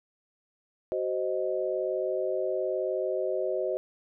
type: chord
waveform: sine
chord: C diminished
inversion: second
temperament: equal with one note detuned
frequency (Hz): 376.2 / 523.3 / 622.3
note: Gb4 / C5 / Eb5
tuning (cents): +29 / 0 / 0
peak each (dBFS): -31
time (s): 0.92-3.77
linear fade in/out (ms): 0
effects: none